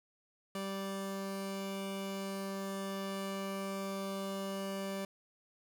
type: tone pair together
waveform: 30% pulse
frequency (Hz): 194.95 / 585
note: G3 / D5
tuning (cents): -9 / -7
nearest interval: octave + perfect fifth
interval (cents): 1902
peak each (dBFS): -36 / -39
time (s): 0.55-5.05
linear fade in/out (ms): 2
effects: none